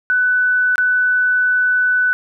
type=tone with dropouts; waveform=sine; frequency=1495 Hz; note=F#6; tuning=17 cents sharp; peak=-12 dBFS; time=0.1-2.13 s; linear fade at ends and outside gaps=0 ms; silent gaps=0.757-0.781 s; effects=none